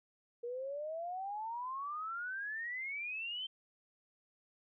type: exponential sweep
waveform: sine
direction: up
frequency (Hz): 469 to 3136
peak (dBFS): -38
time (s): 0.43-3.47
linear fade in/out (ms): 10
effects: none